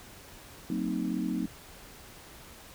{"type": "chord", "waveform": "sine", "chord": "C half-diminished seventh", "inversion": "second", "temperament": "equal with one note detuned", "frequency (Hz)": [185, 227.6, 261.6, 311.1], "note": ["Gb3", "Bb3", "C4", "Eb4"], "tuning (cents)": [0, -41, 0, 0], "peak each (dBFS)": -34, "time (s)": [0.7, 1.46], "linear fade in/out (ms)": 2, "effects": ["pink hiss -50 dBFS RMS until 2.74 s"]}